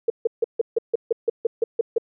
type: tone bursts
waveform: sine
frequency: 459.7 Hz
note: A#4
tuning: 24 cents flat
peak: -15 dBFS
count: 12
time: 0.08-1.982 s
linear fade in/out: 5 ms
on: 21 ms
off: 150 ms
effects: none